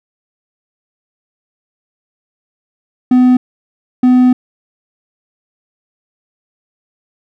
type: tone bursts at uneven times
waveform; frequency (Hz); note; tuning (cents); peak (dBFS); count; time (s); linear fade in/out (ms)
triangle; 251.5; B3; +32; -3; 2; 3.11-3.37 / 4.03-4.33; 5
effects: none